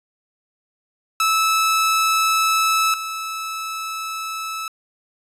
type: tone pair in turn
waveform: sawtooth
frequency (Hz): 1307 / 1307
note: E6 / E6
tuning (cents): -15 / -15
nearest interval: unison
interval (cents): 0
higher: neither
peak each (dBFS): -12 / -22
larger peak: first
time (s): 1.2-2.94 / 2.94-4.68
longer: neither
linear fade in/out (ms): 2
effects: resampled to 32000 Hz